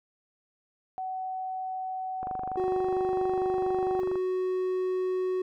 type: tone with pitch glide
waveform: sine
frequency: 751 to 758 Hz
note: F#5 to F#5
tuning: +26 to +42 cents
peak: -31 dBFS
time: 0.98-4 s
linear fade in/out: 0 ms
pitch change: +16 cents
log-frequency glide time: 2.67-2.98 s
type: click train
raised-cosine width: 1 ms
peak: -24 dBFS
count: 48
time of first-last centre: 2.23-4.156 s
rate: 24.4 Hz
type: tone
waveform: triangle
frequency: 370 Hz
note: F#4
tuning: in tune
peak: -24 dBFS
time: 2.57-5.42 s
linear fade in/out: 5 ms
effects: none